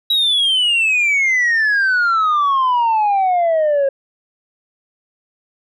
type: exponential sweep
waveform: sine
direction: down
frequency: 3889 to 540 Hz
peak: -10 dBFS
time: 0.1-3.89 s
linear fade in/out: 5 ms
effects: tanh soft clip ceiling -11 dBFS